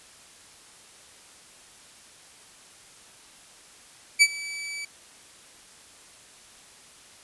sawtooth tone with ADSR envelope, 2300 Hz, D7, 37 cents flat, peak -8 dBFS, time 4.19-4.85 s, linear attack 29 ms, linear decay 51 ms, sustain -21 dB, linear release 4 ms, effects white hiss -51 dBFS RMS until 7.23 s + resampled to 24000 Hz

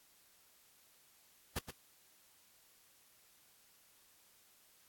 pink noise with echo, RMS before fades -37 dBFS, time 1.56-1.59 s, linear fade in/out 5 ms, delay 120 ms, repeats 1, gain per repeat -9 dB, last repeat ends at 1.71 s, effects white hiss -67 dBFS RMS until 4.88 s + AAC 64 kbps

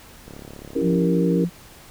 click train, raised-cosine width 2 ms, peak -25 dBFS, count 28, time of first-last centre 0.28-1.045 s, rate 35.3 Hz
sine chord, C# diminished seventh, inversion none, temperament equal, 277.2 / 329.6 / 392 / 466.2 Hz, C#4 / E4 / G4 / Bb4, 0 / 0 / 0 / 0 cents, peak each -24 / -25 / -28 / -24 dBFS, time 0.75-1.45 s, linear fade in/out 10 ms
sine tone with vibrato, 174.61 Hz, F3, in tune, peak -19 dBFS, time 0.81-1.5 s, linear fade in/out 50 ms, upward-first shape square, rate 7.5 Hz, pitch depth 11 cents each way
effects pink hiss -46 dBFS RMS until 1.9 s

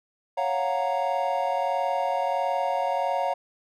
triangle chord, Gb major seventh, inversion second, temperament equal, 554.4 / 698.5 / 740 / 932.3 Hz, Db5 / F5 / Gb5 / Bb5, 0 / 0 / 0 / 0 cents, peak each -27 dBFS, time 0.37-3.34 s, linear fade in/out 10 ms, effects none

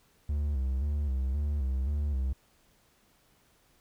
triangle tone with vibrato, 69.3 Hz, C#2, in tune, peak -25 dBFS, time 0.29-2.33 s, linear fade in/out 5 ms, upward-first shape square, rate 1.9 Hz, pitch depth 92 cents each way, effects pink hiss -66 dBFS RMS until 3.8 s

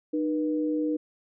sine tone pair together, 305.3 / 484.6 Hz, D#4 / B4, -33 / -33 cents, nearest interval minor sixth, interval 800 cents, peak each -25 / -31 dBFS, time 0.13-0.97 s, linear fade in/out 10 ms, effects none

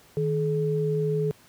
sine tone pair together, 156.11 / 426.5 Hz, D#3 / G#4, +6 / +46 cents, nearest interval octave + perfect fourth, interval 1740 cents, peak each -25 dBFS, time 0.17-1.31 s, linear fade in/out 0 ms, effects pink hiss -55 dBFS RMS until 1.48 s + high-pass 80 Hz 12 dB/octave

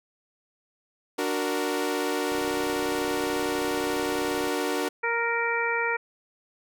sawtooth chord, D augmented, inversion none, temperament equal, 293.7 / 370 / 466.2 Hz, D4 / F#4 / A#4, 0 / 0 / 0 cents, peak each -26 dBFS, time 1.18-4.89 s, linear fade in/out 10 ms
click train, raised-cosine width 2 ms, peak -29 dBFS, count 69, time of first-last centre 2.32-4.472 s, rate 31.6 Hz
harmonic tone, 466.2 Hz, A#4, in tune, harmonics 1 / 2 / 3 / 4 / 5, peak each -30 / -30 / -30 / -30 / -30 dBFS, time 5.03-5.97 s, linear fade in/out 10 ms
effects none

